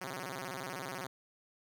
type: tone with vibrato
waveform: 5% pulse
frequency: 156 Hz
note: D#3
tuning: 5 cents sharp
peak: -28 dBFS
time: 0.01-1.07 s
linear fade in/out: 5 ms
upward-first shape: square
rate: 16 Hz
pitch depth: 290 cents each way
effects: none